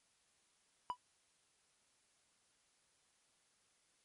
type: tone with exponential decay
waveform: triangle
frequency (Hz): 987.8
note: B5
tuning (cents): 0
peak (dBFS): -30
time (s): 0.9-0.97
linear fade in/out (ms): 0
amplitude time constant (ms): 15
effects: white hiss -75 dBFS RMS until 4.04 s + MP3 48 kbps